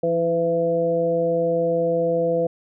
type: harmonic tone with a mistuned harmonic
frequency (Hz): 167.9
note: E3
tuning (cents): +32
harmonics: 1 / 2 / 3 / 4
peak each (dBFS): -28 / -29 / -19 / -27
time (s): 0.03-2.47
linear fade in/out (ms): 5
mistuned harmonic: 2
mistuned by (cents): -27
effects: none